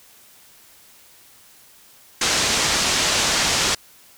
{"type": "low-pass noise", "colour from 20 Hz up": "white", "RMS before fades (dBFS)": -20, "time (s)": [2.21, 3.75], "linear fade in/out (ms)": 5, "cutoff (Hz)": 7100, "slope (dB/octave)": 24, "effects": ["white hiss -50 dBFS RMS until 4.17 s"]}